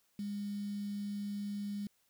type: tone with quantisation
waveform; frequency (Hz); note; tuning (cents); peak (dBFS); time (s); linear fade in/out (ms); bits
sine; 203.5; G#3; -35; -36; 0.19-1.87; 2; 9
effects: white hiss -74 dBFS RMS until 2.09 s